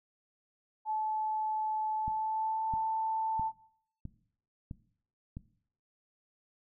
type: tone with pitch glide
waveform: sine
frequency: 866 to 884.7 Hz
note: A5 to A5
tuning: -28 to +9 cents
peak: -30 dBFS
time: 0.85-3.52 s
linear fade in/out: 50 ms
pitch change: +37 cents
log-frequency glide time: 1.93-2.72 s
type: click train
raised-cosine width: 5 ms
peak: -28 dBFS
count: 6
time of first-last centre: 2.08-5.369 s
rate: 1.52 Hz
effects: noise-tail reverb RT60 0.6 s tail -17 dB re dry